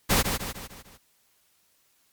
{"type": "noise with echo", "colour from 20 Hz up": "pink", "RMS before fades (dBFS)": -21, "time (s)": [0.09, 0.23], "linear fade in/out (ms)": 20, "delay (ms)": 150, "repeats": 5, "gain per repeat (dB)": -6, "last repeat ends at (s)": 0.98, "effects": ["white hiss -66 dBFS RMS until 2.12 s", "MP3 96 kbps"]}